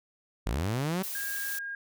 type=linear sweep; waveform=sawtooth; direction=up; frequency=43.08 to 195.8 Hz; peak=-24 dBFS; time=0.46-1.03 s; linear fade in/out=10 ms
type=noise; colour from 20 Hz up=blue; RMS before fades=-36 dBFS; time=1.03-1.59 s; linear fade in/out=5 ms
type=tone; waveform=sine; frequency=1620 Hz; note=G#6; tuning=43 cents flat; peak=-34 dBFS; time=1.15-1.75 s; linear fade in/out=2 ms
effects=none